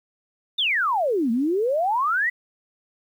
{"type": "exponential two-way sweep", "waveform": "sine", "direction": "down then up", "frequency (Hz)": [3738, 220, 2025], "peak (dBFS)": -19, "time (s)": [0.58, 2.3], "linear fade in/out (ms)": 10, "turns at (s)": 1.31, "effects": ["9-bit"]}